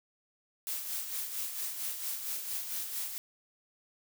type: noise with tremolo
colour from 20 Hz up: blue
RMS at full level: -35 dBFS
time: 0.67-3.18 s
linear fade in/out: 0 ms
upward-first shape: sine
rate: 4.4 Hz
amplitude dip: 50%
effects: none